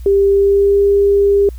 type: tone with pitch glide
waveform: sine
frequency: 396.3 to 401.1 Hz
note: G4 to G4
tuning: +19 to +40 cents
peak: -8 dBFS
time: 0.06-1.49 s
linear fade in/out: 2 ms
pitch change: +21 cents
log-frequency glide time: 0.3-0.81 s
effects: added 60 Hz sine -26 dBFS peak until 1.58 s + white hiss -50 dBFS RMS until 1.58 s